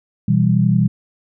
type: chord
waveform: sine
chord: E minor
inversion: second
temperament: equal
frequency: 123.47 / 164.81 / 196 Hz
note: B2 / E3 / G3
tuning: 0 / 0 / 0 cents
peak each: -16 dBFS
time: 0.28-0.88 s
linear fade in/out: 5 ms
effects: none